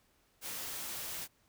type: noise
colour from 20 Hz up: white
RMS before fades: -41 dBFS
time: 0.41-1.28 s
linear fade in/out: 50 ms
effects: pink hiss -71 dBFS RMS until 1.48 s